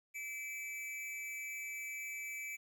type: tone with amplitude modulation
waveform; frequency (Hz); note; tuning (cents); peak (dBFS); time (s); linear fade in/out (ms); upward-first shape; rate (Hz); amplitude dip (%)
square; 2314; D7; -26; -39; 0.14-2.57; 20; sine; 248; 60
effects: 12-bit